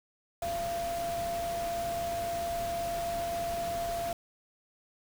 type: tone in noise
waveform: sine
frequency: 684 Hz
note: F5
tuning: 36 cents flat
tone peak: -31 dBFS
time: 0.42-4.13 s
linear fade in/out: 2 ms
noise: pink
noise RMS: -41 dBFS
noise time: 0.42-4.13 s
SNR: +7 dB
effects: none